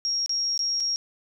sine tone with dropouts, 5588 Hz, F8, in tune, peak -23 dBFS, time 0.05-0.96 s, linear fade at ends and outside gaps 0 ms, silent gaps 0.261-0.294 / 0.577-0.592 / 0.801-0.805 s, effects none

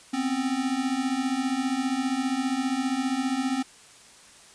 square beating tone pair, 251.9 / 266.9 Hz, B3 / C4, +34 / +35 cents, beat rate 15 Hz, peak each -30 / -27 dBFS, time 0.13-3.63 s, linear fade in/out 10 ms, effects white hiss -51 dBFS RMS until 4.54 s + resampled to 22050 Hz

